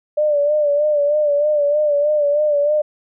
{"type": "tone with vibrato", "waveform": "sine", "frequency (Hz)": 590, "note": "D5", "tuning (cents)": 8, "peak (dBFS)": -13, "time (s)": [0.17, 2.82], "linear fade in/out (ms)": 10, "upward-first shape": "sine", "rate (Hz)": 3.2, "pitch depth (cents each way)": 51, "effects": []}